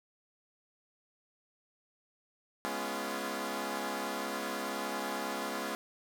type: chord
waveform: 10% pulse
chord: C# dominant seventh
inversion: second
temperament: equal with one note detuned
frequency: 207.7 / 246.9 / 277.2 / 344 Hz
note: G#3 / B3 / C#4 / E#4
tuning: 0 / 0 / 0 / -26 cents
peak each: -32 dBFS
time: 2.65-5.75 s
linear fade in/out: 0 ms
effects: none